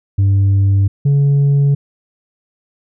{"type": "tone pair in turn", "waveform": "sine", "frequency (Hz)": [98.4, 141.21], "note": ["G2", "C#3"], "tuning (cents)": [7, 32], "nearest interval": "tritone", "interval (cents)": 625, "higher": "second", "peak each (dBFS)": -6, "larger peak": "neither", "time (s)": [[0.18, 0.88], [1.05, 1.75]], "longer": "neither", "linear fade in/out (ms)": 10, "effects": ["tanh soft clip ceiling -8 dBFS"]}